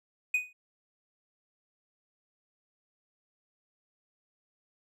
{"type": "tone with exponential decay", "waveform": "triangle", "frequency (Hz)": 2489, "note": "D#7", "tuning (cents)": 0, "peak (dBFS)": -20, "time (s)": [0.34, 0.53], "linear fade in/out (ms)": 5, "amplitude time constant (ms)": 41, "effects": []}